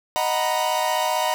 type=chord; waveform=45% pulse; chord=B major seventh; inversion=first; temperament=equal; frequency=622.3 / 740 / 932.3 / 987.8 Hz; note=D#5 / F#5 / A#5 / B5; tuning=0 / 0 / 0 / 0 cents; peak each=-26 dBFS; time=0.16-1.34 s; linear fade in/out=0 ms; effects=none